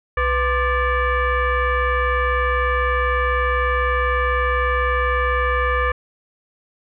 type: tone with frequency modulation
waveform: sine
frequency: 625 Hz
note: D#5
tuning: 8 cents sharp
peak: -16 dBFS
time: 0.17-5.92 s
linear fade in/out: 5 ms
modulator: 562 Hz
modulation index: 2.4
effects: none